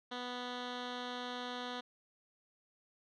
10% pulse tone with low-pass filter, 246.9 Hz, B3, in tune, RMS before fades -42 dBFS, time 0.11-1.81 s, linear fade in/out 10 ms, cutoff 3600 Hz, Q 2.4, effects none

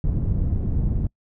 pink low-pass noise, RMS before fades -22 dBFS, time 0.04-1.07 s, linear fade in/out 2 ms, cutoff 160 Hz, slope 12 dB/octave, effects noise-tail reverb RT60 0.1 s tail -25 dB re dry

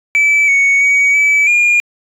sine tone with pitch steps, 2308 / 2225 / 2255 / 2297 / 2419 Hz, D7 / C#7 / C#7 / D7 / D#7, -31 / +6 / +29 / -39 / -49 cents, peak -5 dBFS, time 0.15-1.8 s, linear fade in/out 0 ms, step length 330 ms, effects tanh soft clip ceiling -7 dBFS

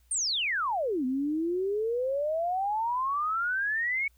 sine exponential two-way sweep, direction down then up, 9230 to 250 to 2246 Hz, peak -26 dBFS, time 0.11-4.08 s, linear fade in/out 5 ms, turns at 1.05 s, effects added 60 Hz sine -60 dBFS peak until 4.17 s + white hiss -70 dBFS RMS until 4.17 s

